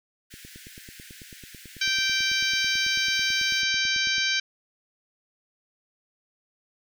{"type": "high-pass noise", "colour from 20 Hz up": "pink", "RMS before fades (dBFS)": -47, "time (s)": [0.3, 3.63], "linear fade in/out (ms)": 20, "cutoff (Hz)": 1500, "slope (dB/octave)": 96}
{"type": "click train", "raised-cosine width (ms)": 3, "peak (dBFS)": -32, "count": 36, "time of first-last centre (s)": [0.34, 4.182], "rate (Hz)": 9.11}
{"type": "harmonic tone", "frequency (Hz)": 780, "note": "G5", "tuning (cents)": -9, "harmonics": [2, 3, 4, 5, 6, 7, 8], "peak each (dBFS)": [-28, -28, -30, -30, -31, -33, -35], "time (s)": [1.81, 4.4], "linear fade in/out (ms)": 5}
{"effects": []}